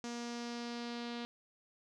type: tone with low-pass filter sweep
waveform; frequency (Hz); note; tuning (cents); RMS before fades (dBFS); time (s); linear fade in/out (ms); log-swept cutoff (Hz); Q
sawtooth; 237.7; A#3; +34; -42; 0.04-1.25; 0; 6200 to 4000; 2.7
effects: none